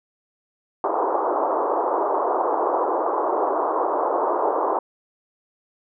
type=band-pass noise; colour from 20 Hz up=white; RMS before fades=-22 dBFS; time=0.84-4.79 s; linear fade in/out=2 ms; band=330 to 1100 Hz; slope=48 dB/octave; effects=none